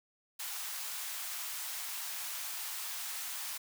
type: high-pass noise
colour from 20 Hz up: white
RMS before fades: -40 dBFS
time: 0.39-3.58 s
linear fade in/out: 10 ms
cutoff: 770 Hz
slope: 24 dB/octave
effects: none